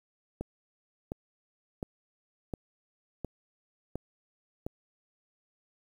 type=click train; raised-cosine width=2 ms; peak=-21 dBFS; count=7; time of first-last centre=0.41-4.665 s; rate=1.41 Hz; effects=9-bit